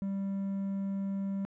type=tone with quantisation; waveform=triangle; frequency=196 Hz; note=G3; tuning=in tune; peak=-29 dBFS; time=0.02-1.45 s; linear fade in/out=0 ms; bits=9; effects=low-pass 2000 Hz 12 dB/octave